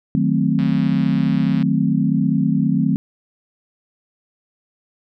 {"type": "chord", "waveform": "sine", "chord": "D# diminished seventh", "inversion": "none", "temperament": "equal", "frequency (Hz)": [155.56, 185, 220, 261.6], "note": ["D#3", "F#3", "A3", "C4"], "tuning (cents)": [0, 0, 0, 0], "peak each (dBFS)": -20, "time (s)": [0.15, 2.96], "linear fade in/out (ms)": 0}
{"type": "click train", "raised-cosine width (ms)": 0.3, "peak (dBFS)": -19, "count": 144, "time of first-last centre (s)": [0.59, 1.626], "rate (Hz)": 138}
{"effects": []}